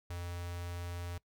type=tone with notch filter; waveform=square; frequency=87.31 Hz; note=F2; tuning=in tune; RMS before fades=-41 dBFS; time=0.1-1.18 s; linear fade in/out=5 ms; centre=200 Hz; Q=0.59; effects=noise-tail reverb RT60 0.1 s tail -21 dB re dry